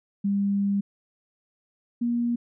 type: tone pair in turn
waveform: sine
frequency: 200 / 237.8 Hz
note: G3 / A#3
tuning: +35 / +35 cents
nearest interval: minor third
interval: 300 cents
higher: second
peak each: -21 / -22 dBFS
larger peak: first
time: 0.24-0.81 / 2.01-2.36 s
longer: first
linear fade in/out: 10 ms
effects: none